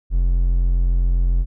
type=tone; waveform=triangle; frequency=43.73 Hz; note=F1; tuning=3 cents sharp; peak=-12 dBFS; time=0.1-1.46 s; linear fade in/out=50 ms; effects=none